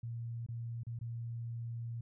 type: tone with dropouts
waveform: sine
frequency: 116.8 Hz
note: A#2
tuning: 4 cents sharp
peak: -38 dBFS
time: 0.03-2.01 s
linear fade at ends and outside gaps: 5 ms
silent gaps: 0.464-0.486 / 0.834-0.867 / 0.99-1.011 s
effects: none